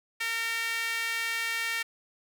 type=tone with high-pass filter; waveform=sawtooth; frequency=457.8 Hz; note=A#4; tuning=31 cents flat; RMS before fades=-31 dBFS; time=0.2-1.83 s; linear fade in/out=10 ms; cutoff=2000 Hz; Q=3; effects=none